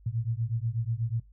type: beating tone pair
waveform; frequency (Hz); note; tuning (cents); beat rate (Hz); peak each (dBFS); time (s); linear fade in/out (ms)
sine; 111.1 / 119.3; A2 / A#2; +17 / +41; 8.2; -30 / -31; 0.06-1.2; 5
effects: noise-tail reverb RT60 0.2 s tail -22 dB re dry + added 50 Hz sine -52 dBFS peak until 1.32 s